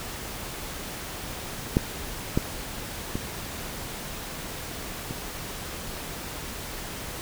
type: clicks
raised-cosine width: 3 ms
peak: -6 / -8 / -15 / -21 dBFS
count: 4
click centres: 1.769 / 2.375 / 3.155 / 5.109 s
effects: pink hiss -36 dBFS RMS until 7.21 s